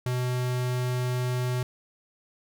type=tone; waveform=square; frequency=125.2 Hz; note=B2; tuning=24 cents sharp; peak=-26 dBFS; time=0.06-1.63 s; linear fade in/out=2 ms; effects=none